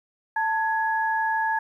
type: tone pair together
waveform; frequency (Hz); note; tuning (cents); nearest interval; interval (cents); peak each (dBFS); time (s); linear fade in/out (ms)
sine; 887 / 1674.4; A5 / G#6; +14 / +14; major seventh; 1100; -23 / -26; 0.36-1.59; 5
effects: 10-bit